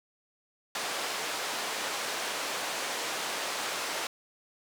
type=band-pass noise; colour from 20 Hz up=pink; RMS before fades=-34 dBFS; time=0.75-4.07 s; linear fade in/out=2 ms; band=550 to 8200 Hz; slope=12 dB/octave; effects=none